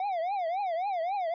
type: tone with vibrato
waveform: triangle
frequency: 730 Hz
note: F#5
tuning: 24 cents flat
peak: -26 dBFS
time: 0-1.34 s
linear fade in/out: 2 ms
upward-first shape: triangle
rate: 3.7 Hz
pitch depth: 240 cents each way
effects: resampled to 11025 Hz